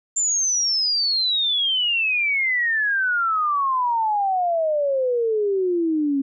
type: exponential sweep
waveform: sine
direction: down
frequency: 7290 to 270 Hz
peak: -18 dBFS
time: 0.16-6.22 s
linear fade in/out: 10 ms
effects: none